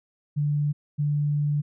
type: tone pair in turn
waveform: sine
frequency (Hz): 146.83 / 146.83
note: D3 / D3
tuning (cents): 0 / 0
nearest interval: unison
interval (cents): 0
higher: neither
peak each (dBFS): -21 / -21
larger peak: neither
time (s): 0.36-0.73 / 0.98-1.62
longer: second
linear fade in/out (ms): 20
effects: none